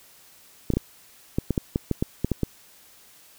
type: clicks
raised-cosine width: 3 ms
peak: -9 dBFS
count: 12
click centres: 0.703 / 0.737 / 0.77 / 1.385 / 1.507 / 1.578 / 1.759 / 1.913 / 2.025 / 2.246 / 2.317 / 2.433 s
effects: white hiss -53 dBFS RMS until 3.38 s